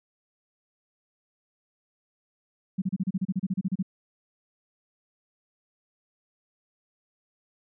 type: tone bursts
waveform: sine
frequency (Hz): 188.7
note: F#3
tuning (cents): +34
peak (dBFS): -23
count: 15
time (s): 2.78-3.828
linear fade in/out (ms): 10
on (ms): 40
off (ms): 32
effects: none